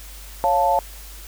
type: chord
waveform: sine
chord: Db augmented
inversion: none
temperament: equal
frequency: 554.4 / 698.5 / 880 Hz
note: Db5 / F5 / A5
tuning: 0 / 0 / 0 cents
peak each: -22 / -20 / -18 dBFS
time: 0.44-0.79 s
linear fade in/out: 0 ms
effects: added 50 Hz sine -38 dBFS peak until 1.27 s + white hiss -42 dBFS RMS until 1.27 s